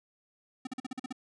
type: tone bursts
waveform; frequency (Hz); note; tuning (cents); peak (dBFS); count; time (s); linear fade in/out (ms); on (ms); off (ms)
square; 256.8; C4; -32; -35; 8; 0.65-1.126; 5; 21; 44
effects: resampled to 22050 Hz